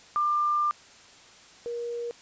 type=tone pair in turn; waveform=sine; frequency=1194 / 473.8 Hz; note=D6 / A#4; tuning=+28 / +28 cents; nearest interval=octave + major third; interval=1600 cents; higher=first; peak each=-22 / -30 dBFS; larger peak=first; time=0.16-0.71 / 1.66-2.11 s; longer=first; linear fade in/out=0 ms; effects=white hiss -52 dBFS RMS until 2.21 s + resampled to 16000 Hz